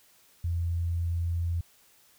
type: tone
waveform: sine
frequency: 85.1 Hz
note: F2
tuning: 44 cents flat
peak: -26 dBFS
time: 0.44-1.61 s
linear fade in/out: 5 ms
effects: white hiss -61 dBFS RMS until 2.18 s